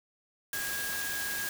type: tone in noise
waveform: sine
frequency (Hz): 1638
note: G#6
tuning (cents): -24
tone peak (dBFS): -35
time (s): 0.53-1.49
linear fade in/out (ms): 2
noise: white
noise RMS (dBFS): -36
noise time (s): 0.53-1.49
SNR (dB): -2
effects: none